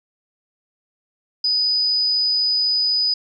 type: tone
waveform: sine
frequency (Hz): 4978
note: D#8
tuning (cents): 0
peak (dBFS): -16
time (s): 1.44-3.14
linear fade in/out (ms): 5
effects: none